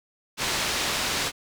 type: low-pass noise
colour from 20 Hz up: white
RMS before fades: -27 dBFS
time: 0.37-1.32 s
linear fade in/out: 50 ms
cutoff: 5200 Hz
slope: 12 dB/octave
effects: none